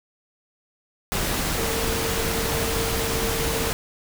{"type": "tone in noise", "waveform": "sine", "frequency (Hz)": 454.7, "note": "A#4", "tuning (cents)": -43, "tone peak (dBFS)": -29, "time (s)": [1.58, 3.7], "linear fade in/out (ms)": 0, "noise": "pink", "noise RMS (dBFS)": -25, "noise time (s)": [1.12, 3.73], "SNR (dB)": -7, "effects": []}